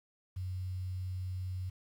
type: tone with quantisation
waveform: sine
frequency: 92.5 Hz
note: F#2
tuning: in tune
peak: -35 dBFS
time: 0.36-1.7 s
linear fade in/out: 10 ms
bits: 10
effects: none